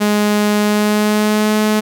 sawtooth tone with pitch glide, 208.6 to 213.8 Hz, G#3 to A3, +8 to -49 cents, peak -8 dBFS, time 0-1.81 s, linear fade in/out 20 ms, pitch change +43 cents, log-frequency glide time 0.6-1.57 s, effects none

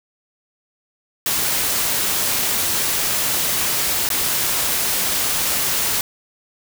white noise with dropouts, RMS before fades -20 dBFS, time 1.26-6.01 s, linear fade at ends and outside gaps 1 ms, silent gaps 4.09-4.102 s, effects none

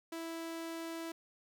sawtooth tone, 329.6 Hz, E4, in tune, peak -36 dBFS, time 0.12-1.12 s, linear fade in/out 5 ms, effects none

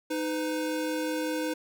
square tone pair together, 311.1 / 503.4 Hz, D#4 / B4, 0 / +33 cents, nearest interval minor sixth, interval 833 cents, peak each -31 / -33 dBFS, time 0.1-1.54 s, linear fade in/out 10 ms, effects none

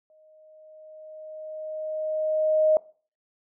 sine tone with exponential growth, 622.3 Hz, D#5, in tune, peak -15 dBFS, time 0.1-2.77 s, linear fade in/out 1 ms, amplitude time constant 580 ms, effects noise-tail reverb RT60 0.4 s tail -21 dB re dry

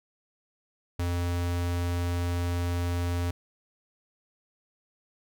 square tone, 87.31 Hz, F2, in tune, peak -27 dBFS, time 0.99-3.31 s, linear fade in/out 5 ms, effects none

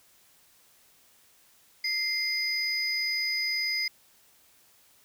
triangle tone pair together, 2090 / 4971 Hz, C7 / D#8, -2 / -2 cents, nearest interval octave + minor third, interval 1500 cents, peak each -28 dBFS, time 1.84-3.88 s, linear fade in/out 5 ms, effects white hiss -61 dBFS RMS until 5.04 s

